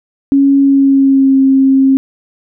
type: tone with pitch glide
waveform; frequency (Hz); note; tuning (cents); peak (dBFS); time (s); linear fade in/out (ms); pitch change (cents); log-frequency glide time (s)
sine; 276.7 to 268.2; C#4 to C4; -3 to +43; -5; 0.32-1.97; 0; -54; 0.59-1.39
effects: none